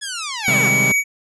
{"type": "linear sweep", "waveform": "10% pulse", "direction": "down", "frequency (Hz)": [1716, 293.7], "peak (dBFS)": -16, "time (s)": [0.01, 0.7], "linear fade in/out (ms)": 20}
{"type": "tone", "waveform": "square", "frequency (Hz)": 2262, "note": "C#7", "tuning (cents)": 34, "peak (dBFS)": -15, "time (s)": [0.43, 1.04], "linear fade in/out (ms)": 50}
{"type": "chord", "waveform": "sawtooth", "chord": "Ab major seventh", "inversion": "first", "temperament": "equal", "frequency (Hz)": [130.81, 155.56, 196, 207.7], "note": ["C3", "Eb3", "G3", "Ab3"], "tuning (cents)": [0, 0, 0, 0], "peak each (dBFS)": [-19, -24, -21, -23], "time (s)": [0.48, 0.92], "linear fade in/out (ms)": 2}
{"effects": ["resampled to 24000 Hz"]}